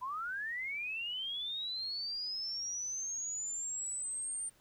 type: linear sweep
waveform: sine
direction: up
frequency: 978 to 8920 Hz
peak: -36 dBFS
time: 0.01-4.5 s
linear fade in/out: 20 ms
effects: pink hiss -67 dBFS RMS until 4.6 s